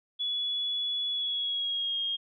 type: tone with pitch glide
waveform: sine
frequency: 3402 to 3245 Hz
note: G#7 to G#7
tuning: +41 to -41 cents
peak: -28 dBFS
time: 0.19-2.17 s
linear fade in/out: 20 ms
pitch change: -82 cents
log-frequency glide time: 1.09-1.98 s
effects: none